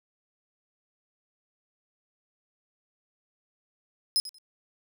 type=tone with echo; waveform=sawtooth; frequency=5100 Hz; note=D#8; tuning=42 cents sharp; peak=-19 dBFS; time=4.16-4.2 s; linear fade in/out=0 ms; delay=92 ms; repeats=2; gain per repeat=-15 dB; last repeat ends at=4.384 s; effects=none